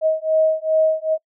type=beating tone pair; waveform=sine; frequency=631 / 633.5 Hz; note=D#5 / D#5; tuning=+24 / +31 cents; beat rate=2.5 Hz; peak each=-18 dBFS; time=0.01-1.18 s; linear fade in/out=50 ms; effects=noise-tail reverb RT60 0.1 s tail -25 dB re dry